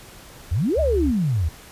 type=exponential two-way sweep; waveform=sine; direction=up then down; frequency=72 to 659.3 to 72 Hz; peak=-18 dBFS; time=0.51-1.49 s; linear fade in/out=10 ms; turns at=0.8 s
type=tone; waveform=sine; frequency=70.9 Hz; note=C#2; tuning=40 cents sharp; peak=-21 dBFS; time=0.76-1.12 s; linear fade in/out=20 ms
effects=pink hiss -44 dBFS RMS until 1.71 s + resampled to 32000 Hz

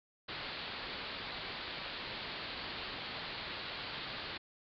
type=low-pass noise; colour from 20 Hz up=white; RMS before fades=-43 dBFS; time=0.28-4.38 s; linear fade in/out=10 ms; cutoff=4600 Hz; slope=96 dB/octave; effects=none

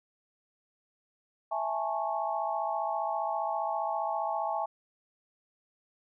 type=chord; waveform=sine; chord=A major seventh; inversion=second; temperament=just; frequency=660 / 825 / 880 / 1100 Hz; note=E5 / G#5 / A5 / C#6; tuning=+2 / -12 / 0 / -14 cents; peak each=-34 / -33 / -35 / -37 dBFS; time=1.51-4.66 s; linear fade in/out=10 ms; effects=none

